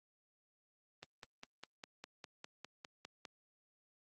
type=click train; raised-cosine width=0.2 ms; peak=-30 dBFS; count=12; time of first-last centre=1.03-3.252 s; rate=4.95 Hz; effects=high-pass 150 Hz 12 dB/octave + Opus 24 kbps